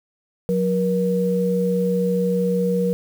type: tone pair together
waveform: sine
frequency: 181.54 / 476.6 Hz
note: F#3 / A#4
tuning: -33 / +38 cents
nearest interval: octave + perfect fourth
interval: 1671 cents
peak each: -20 dBFS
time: 0.49-2.93 s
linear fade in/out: 0 ms
effects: 7-bit